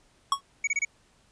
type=tone with exponential decay; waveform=square; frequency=1108.7 Hz; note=C#6; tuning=in tune; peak=-18 dBFS; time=0.32-0.41 s; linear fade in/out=2 ms; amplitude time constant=18 ms
type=tone bursts; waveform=square; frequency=2248 Hz; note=C#7; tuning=24 cents sharp; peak=-24 dBFS; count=4; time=0.64-0.85 s; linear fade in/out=5 ms; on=33 ms; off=26 ms
effects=pink hiss -63 dBFS RMS until 1.31 s + resampled to 22050 Hz